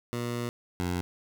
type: tone pair in turn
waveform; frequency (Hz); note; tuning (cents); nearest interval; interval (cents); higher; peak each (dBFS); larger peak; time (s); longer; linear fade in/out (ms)
15% pulse; 120 / 89.07; B2 / F2; -49 / +35; perfect fourth; 516; first; -24 / -22; second; 0.13-0.49 / 0.8-1.01; first; 0
effects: none